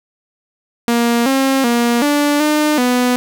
sawtooth tone with pitch steps, 235.7 / 268.6 / 237.4 / 291.2 / 301.9 / 247.9 Hz, A#3 / C4 / A#3 / D4 / D4 / B3, +19 / +46 / +32 / -15 / +48 / +7 cents, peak -8 dBFS, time 0.88-3.16 s, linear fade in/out 0 ms, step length 380 ms, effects none

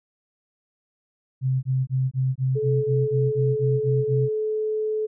sine tone bursts, 130.81 Hz, C3, in tune, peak -19 dBFS, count 12, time 1.41-4.292 s, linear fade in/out 50 ms, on 220 ms, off 22 ms
sine tone, 431.6 Hz, A4, 33 cents flat, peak -22 dBFS, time 2.55-5.07 s, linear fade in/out 20 ms
effects none

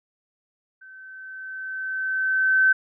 sine tone with level ramp, 1536 Hz, G6, 36 cents flat, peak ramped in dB -43 to -13 dBFS, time 0.81-2.73 s, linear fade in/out 10 ms, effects none

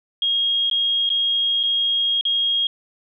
sine tone with dropouts, 3263 Hz, G#7, 31 cents flat, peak -17 dBFS, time 0.22-2.67 s, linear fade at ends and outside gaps 2 ms, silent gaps 0.699-0.712 / 1.092-1.101 / 1.631-1.635 / 2.211-2.252 s, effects none

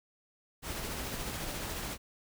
pink noise with tremolo, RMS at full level -37 dBFS, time 0.62-1.98 s, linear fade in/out 50 ms, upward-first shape sine, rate 14 Hz, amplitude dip 25%, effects none

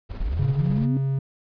brown noise with tremolo, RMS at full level -33 dBFS, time 0.09-0.87 s, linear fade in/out 20 ms, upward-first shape square, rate 18 Hz, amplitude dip 35%
sine linear sweep, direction up, 30.87 to 269.1 Hz, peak -23 dBFS, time 0.2-0.97 s, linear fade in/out 0 ms
triangle tone with pitch glide, 138.59 to 135.58 Hz, C#3 to C#3, 0 to -38 cents, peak -19 dBFS, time 0.39-1.19 s, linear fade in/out 5 ms, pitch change -38 cents, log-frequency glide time 0.76-0.93 s
effects resampled to 11025 Hz

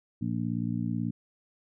harmonic tone, 58.27 Hz, A#1, in tune, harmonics 2 / 3 / 4 / 5, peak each -33 / -33 / -32 / -37 dBFS, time 0.21-1.11 s, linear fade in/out 10 ms, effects none

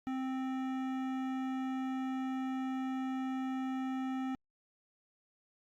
sine tone with hard clipping, 261.8 Hz, C4, 1 cent sharp, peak -36 dBFS, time 0.07-4.35 s, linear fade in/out 0 ms, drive 15 dB, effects Opus 48 kbps

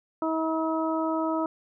harmonic tone, 320.6 Hz, E4, 48 cents flat, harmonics 1 / 2 / 3 / 4, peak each -27 / -30 / -32 / -33 dBFS, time 0.22-1.46 s, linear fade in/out 2 ms, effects none

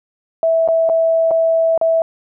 sine tone with dropouts, 655 Hz, E5, 11 cents flat, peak -11 dBFS, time 0.43-2.02 s, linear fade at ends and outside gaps 1 ms, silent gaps 0.677-0.686 / 0.891-0.897 / 1.309-1.313 / 1.777-1.813 s, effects none

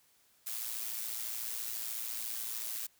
blue noise with amplitude modulation, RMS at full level -36 dBFS, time 0.46-2.87 s, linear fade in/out 10 ms, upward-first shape sine, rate 114 Hz, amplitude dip 60%, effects white hiss -68 dBFS RMS until 2.99 s

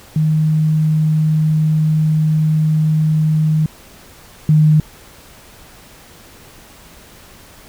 sine tone pair in turn, 155.56 / 153.86 Hz, D#3 / D#3, 0 / -19 cents, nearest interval unison, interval 19 cents, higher first, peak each -11 / -7 dBFS, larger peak second, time 0.16-3.66 / 4.49-4.8 s, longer first, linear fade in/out 2 ms, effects pink hiss -42 dBFS RMS until 7.68 s

